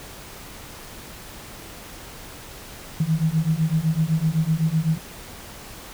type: beating tone pair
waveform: sine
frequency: 155.56 / 163.46 Hz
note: D#3 / E3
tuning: 0 / -14 cents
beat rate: 7.9 Hz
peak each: -22 / -21 dBFS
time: 3-4.98 s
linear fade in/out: 5 ms
effects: pink hiss -40 dBFS RMS until 5.93 s